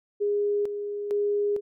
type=tone with tremolo; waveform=sine; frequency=410.6 Hz; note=G#4; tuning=20 cents flat; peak=-22 dBFS; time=0.2-1.61 s; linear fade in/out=20 ms; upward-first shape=square; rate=1.1 Hz; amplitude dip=55%; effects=none